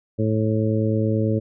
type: harmonic tone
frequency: 109.2 Hz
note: A2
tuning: 13 cents flat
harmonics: 1 / 2 / 3 / 4 / 5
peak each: -21 / -24 / -26 / -27 / -28 dBFS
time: 0.18-1.4 s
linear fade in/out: 20 ms
effects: none